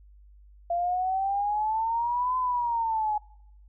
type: exponential two-way sweep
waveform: sine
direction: up then down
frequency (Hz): 684 to 1022 to 836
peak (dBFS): -24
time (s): 0.7-3.18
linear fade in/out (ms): 5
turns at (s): 2.37
effects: noise-tail reverb RT60 0.8 s tail -24 dB re dry + added 50 Hz sine -50 dBFS peak until 3.68 s